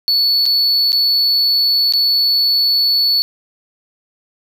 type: tone with dropouts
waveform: triangle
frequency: 4435 Hz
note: C#8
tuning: in tune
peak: -10 dBFS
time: 0.08-3.22 s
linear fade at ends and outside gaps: 0 ms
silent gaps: 0.456-0.462 / 0.92-0.929 / 1.924-1.936 s
effects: none